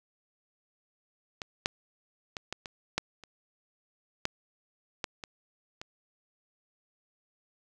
clicks, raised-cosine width 0.2 ms, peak -19 / -9 / -19 / -17 / -22 / -10 / -30 / -11 / -14 / -22 / -23 dBFS, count 11, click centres 1.418 / 1.659 / 2.368 / 2.526 / 2.658 / 2.98 / 3.237 / 4.254 / 5.042 / 5.238 / 5.815 s, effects none

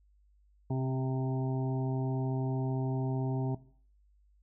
harmonic tone with a mistuned harmonic, 130.8 Hz, C3, in tune, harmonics 1 / 2 / 3 / 5 / 6 / 7, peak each -30 / -36 / -40 / -44 / -46 / -47 dBFS, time 0.7-3.55 s, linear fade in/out 5 ms, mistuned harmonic 2, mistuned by +16 cents, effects noise-tail reverb RT60 0.5 s tail -18 dB re dry + added 50 Hz sine -62 dBFS peak until 4.42 s

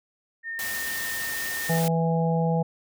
sine tone, 1826 Hz, A#6, 36 cents flat, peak -30 dBFS, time 0.43-1.81 s, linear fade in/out 50 ms
white noise, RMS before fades -33 dBFS, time 0.59-1.88 s, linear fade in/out 0 ms
harmonic tone, 164.81 Hz, E3, in tune, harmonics 1 / 3 / 4 / 5, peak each -22 / -28 / -32 / -30 dBFS, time 1.69-2.63 s, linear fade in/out 10 ms
effects none

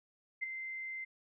sine tone with ADSR envelope, 2079 Hz, C7, 12 cents flat, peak -31 dBFS, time 0.41-1.05 s, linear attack 22 ms, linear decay 13 ms, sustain -8 dB, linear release 13 ms, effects none

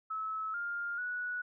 sine tone with pitch steps, 1298 / 1405 / 1470 Hz, E6 / F6 / F#6, -27 / +10 / -12 cents, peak -34 dBFS, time 0.1-1.42 s, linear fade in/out 10 ms, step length 440 ms, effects none

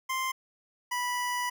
25% pulse tone pair in turn, 1046.5 / 982.5 Hz, C6 / B5, 0 / -9 cents, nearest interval minor second, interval 109 cents, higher first, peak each -25 dBFS, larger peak neither, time 0.09-0.32 / 0.91-1.5 s, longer second, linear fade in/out 10 ms, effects none

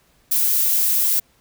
violet noise, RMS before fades -18 dBFS, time 0.31-1.2 s, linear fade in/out 10 ms, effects pink hiss -59 dBFS RMS until 1.4 s

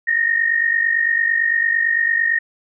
sine tone pair together, 1815.8 / 1864.7 Hz, A#6 / A#6, -46 / 0 cents, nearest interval unison, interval 46 cents, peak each -20 / -16 dBFS, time 0.07-2.39 s, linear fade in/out 10 ms, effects none

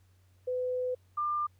sine tone pair in turn, 503 / 1196.3 Hz, B4 / D6, +32 / +32 cents, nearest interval octave + minor third, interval 1500 cents, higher second, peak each -29 / -28 dBFS, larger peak second, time 0.47-0.95 / 1.17-1.47 s, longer first, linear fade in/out 10 ms, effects added 92 Hz sine -61 dBFS peak until 1.59 s + pink hiss -72 dBFS RMS until 1.59 s

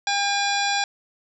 harmonic tone with a mistuned harmonic, 805 Hz, G5, 46 cents sharp, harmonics 1 / 2 / 3 / 4 / 5 / 6 / 7 / 9, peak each -24 / -27 / -29 / -30 / -31 / -32 / -32 / -34 dBFS, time 0.07-0.84 s, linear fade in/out 2 ms, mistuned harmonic 4, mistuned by +97 cents, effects none

